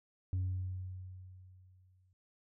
sine tone with exponential decay, 92.5 Hz, F#2, in tune, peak -28 dBFS, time 0.33-2.13 s, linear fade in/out 0 ms, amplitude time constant 390 ms, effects tanh soft clip ceiling -30 dBFS

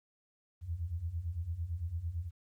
sine beating tone pair, 78.8 / 87.7 Hz, D#2 / F2, +23 / +8 cents, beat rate 8.9 Hz, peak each -40 / -36 dBFS, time 0.61-2.31 s, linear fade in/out 50 ms, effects 12-bit

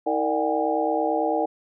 sine tone cluster, 319.6 / 458.8 / 596 / 745 / 814 Hz, D#4 / A#4 / D5 / F#5 / G#5, +47 / -28 / +25 / +12 / -35 cents, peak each -27 dBFS, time 0.06-1.46 s, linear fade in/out 10 ms, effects none

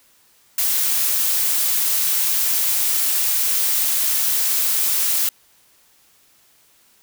blue noise, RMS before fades -19 dBFS, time 0.58-5.29 s, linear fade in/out 2 ms, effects white hiss -56 dBFS RMS until 7.02 s

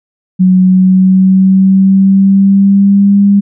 sine tone with pitch glide, 185 to 200.6 Hz, F#3 to G3, 0 to +40 cents, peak -3 dBFS, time 0.39-3.41 s, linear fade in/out 20 ms, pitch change +140 cents, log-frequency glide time 0.6-3.19 s, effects none

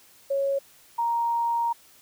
sine tone pair in turn, 552 / 934.8 Hz, C#5 / A#5, -7 / +5 cents, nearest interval major sixth, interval 912 cents, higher second, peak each -22 dBFS, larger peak neither, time 0.3-0.59 / 0.98-1.73 s, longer second, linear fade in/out 10 ms, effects white hiss -55 dBFS RMS until 2.01 s

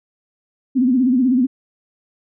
sine tone with vibrato, 253.8 Hz, B3, 47 cents sharp, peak -12 dBFS, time 0.75-1.47 s, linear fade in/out 20 ms, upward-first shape sine, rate 16 Hz, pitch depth 110 cents each way, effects none

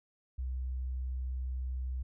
sine tone, 63.8 Hz, C2, 43 cents flat, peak -33 dBFS, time 0.38-2.03 s, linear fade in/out 10 ms, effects none

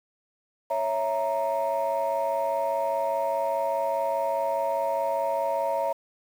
sine chord, A# diminished, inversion first, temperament equal, 554.4 / 659.3 / 932.3 Hz, C#5 / E5 / A#5, 0 / 0 / 0 cents, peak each -27 dBFS, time 0.7-5.93 s, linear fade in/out 10 ms, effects tanh soft clip ceiling -18 dBFS + 8-bit

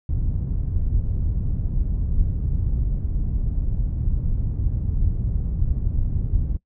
pink low-pass noise, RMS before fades -22 dBFS, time 0.09-6.57 s, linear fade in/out 5 ms, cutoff 100 Hz, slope 12 dB/octave, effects noise-tail reverb RT60 0.1 s tail -20 dB re dry

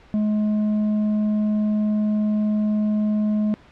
sine tone with tanh clipping, 211.7 Hz, G#3, 33 cents sharp, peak -19 dBFS, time 0.14-3.54 s, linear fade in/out 0 ms, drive 5 dB, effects pink hiss -50 dBFS RMS until 3.71 s + low-pass 3000 Hz 12 dB/octave

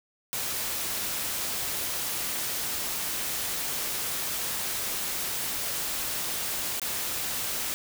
white noise with dropouts, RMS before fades -31 dBFS, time 0.33-7.74 s, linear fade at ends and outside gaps 0 ms, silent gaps 6.797-6.817 s, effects none

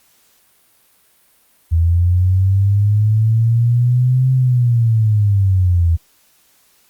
sine linear two-way sweep, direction up then down, 81.5 to 130.8 to 81.5 Hz, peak -10 dBFS, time 1.71-5.97 s, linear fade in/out 20 ms, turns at 4.32 s, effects white hiss -55 dBFS RMS until 6.89 s + Opus 48 kbps

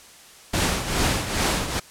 pink noise with tremolo, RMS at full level -20 dBFS, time 0.53-1.8 s, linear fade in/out 10 ms, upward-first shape triangle, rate 2.4 Hz, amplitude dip 70%, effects white hiss -47 dBFS RMS until 1.9 s + low-pass 10000 Hz 12 dB/octave

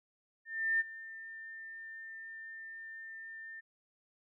sine tone with ADSR envelope, 1799 Hz, A6, 38 cents sharp, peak -26 dBFS, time 0.45-3.61 s, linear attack 350 ms, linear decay 25 ms, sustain -18 dB, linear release 18 ms, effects none

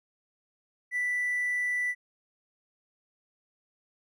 triangle tone with hard clipping, 1975.5 Hz, B6, in tune, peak -27 dBFS, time 0.91-1.95 s, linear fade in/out 50 ms, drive 4 dB, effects none

